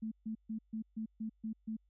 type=tone bursts; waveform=sine; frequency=220 Hz; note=A3; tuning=in tune; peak=-36 dBFS; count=8; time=0.02-1.768 s; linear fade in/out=10 ms; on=96 ms; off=140 ms; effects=added 50 Hz sine -69 dBFS peak until 1.89 s